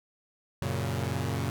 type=chord; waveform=sawtooth; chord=F# major; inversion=none; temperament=equal; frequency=92.5 / 116.54 / 138.59 Hz; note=F#2 / A#2 / C#3; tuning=0 / 0 / 0 cents; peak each=-29 dBFS; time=0.62-1.5 s; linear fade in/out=0 ms; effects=none